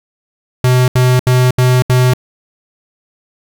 square tone bursts, 126.4 Hz, B2, 41 cents sharp, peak -8 dBFS, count 5, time 0.64-2.136 s, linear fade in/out 2 ms, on 240 ms, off 74 ms, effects 7-bit

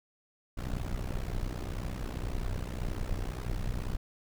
brown noise with amplitude modulation, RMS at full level -30 dBFS, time 0.57-3.97 s, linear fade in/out 10 ms, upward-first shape sine, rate 61.9 Hz, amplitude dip 90%, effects none

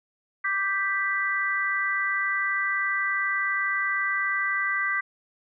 sine chord, G major, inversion second, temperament equal, 1174.7 / 1568 / 1975.5 Hz, D6 / G6 / B6, 0 / 0 / 0 cents, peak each -30 / -28 / -26 dBFS, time 0.44-5.01 s, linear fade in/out 10 ms, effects none

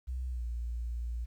sine tone with pitch glide, 63.3 to 58.72 Hz, B1 to A#1, +43 to +13 cents, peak -33 dBFS, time 0.07-1.26 s, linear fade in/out 20 ms, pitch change -130 cents, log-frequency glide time 0.28-0.44 s, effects 11-bit

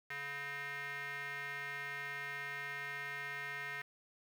square tone with band-pass filter, 141.7 Hz, C#3, 38 cents sharp, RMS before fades -43 dBFS, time 0.1-3.82 s, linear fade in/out 5 ms, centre 1900 Hz, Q 5, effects 10-bit

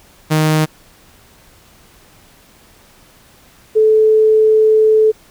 sawtooth / sine tone pair in turn, 155.56 / 435.1 Hz, D#3 / A4, 0 / -19 cents, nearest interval octave + tritone, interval 1781 cents, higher second, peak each -7 / -7 dBFS, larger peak neither, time 0.3-0.66 / 3.75-5.12 s, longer second, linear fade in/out 20 ms, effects pink hiss -47 dBFS RMS until 5.3 s

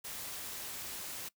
white noise with amplitude modulation, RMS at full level -41 dBFS, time 0.04-1.29 s, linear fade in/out 10 ms, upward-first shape sine, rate 255 Hz, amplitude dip 35%, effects noise-tail reverb RT60 0.1 s tail -21 dB re dry

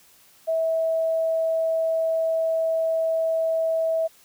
sine tone, 650 Hz, E5, 24 cents flat, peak -20 dBFS, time 0.47-4.08 s, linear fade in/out 20 ms, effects white hiss -55 dBFS RMS until 4.24 s

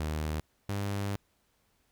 sawtooth tone pair in turn, 77.1 / 100.37 Hz, D#2 / G2, -15 / +41 cents, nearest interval perfect fourth, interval 456 cents, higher second, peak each -27 dBFS, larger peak neither, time 0-0.4 / 0.69-1.16 s, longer second, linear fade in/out 0 ms, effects pink hiss -72 dBFS RMS until 1.91 s

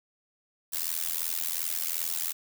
blue noise with amplitude modulation, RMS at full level -27 dBFS, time 0.72-2.33 s, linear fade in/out 20 ms, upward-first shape sine, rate 82.7 Hz, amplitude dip 100%, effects none

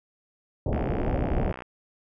pink low-pass noise, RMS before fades -26 dBFS, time 0.66-1.52 s, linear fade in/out 2 ms, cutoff 790 Hz, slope 48 dB/octave
click train, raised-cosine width 0.5 ms, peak -22 dBFS, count 57, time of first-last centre 0.73-1.622 s, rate 62.8 Hz
effects none

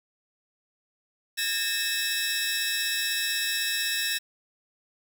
sawtooth tone cluster, 1640 / 1818 / 2606 / 3873 / 5470 Hz, G#6 / A#6 / E7 / B7 / F8, -22 / -44 / -20 / -35 / -37 cents, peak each -32 / -28 / -29 / -28 / -31 dBFS, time 1.37-4.19 s, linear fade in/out 20 ms, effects 8-bit

